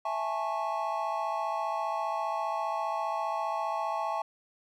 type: chord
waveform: triangle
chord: A major seventh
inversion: second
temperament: just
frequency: 660 / 825 / 880 / 1100 Hz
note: E5 / G#5 / A5 / C#6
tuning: +2 / -12 / 0 / -14 cents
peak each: -33 dBFS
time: 0.05-4.22 s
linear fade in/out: 5 ms
effects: none